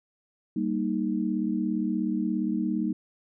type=chord; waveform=sine; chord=Eb major; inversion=first; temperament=equal; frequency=196 / 233.1 / 311.1 Hz; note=G3 / Bb3 / Eb4; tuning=0 / 0 / 0 cents; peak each=-29 dBFS; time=0.56-2.93 s; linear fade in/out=5 ms; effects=none